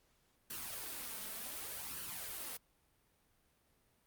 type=noise with flanger; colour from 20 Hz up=white; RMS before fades=-44 dBFS; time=0.5-2.57 s; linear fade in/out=5 ms; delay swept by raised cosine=0.67 to 4.67 ms; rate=0.67 Hz; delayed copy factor=+0.6; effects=pink hiss -74 dBFS RMS until 4.06 s + Opus 48 kbps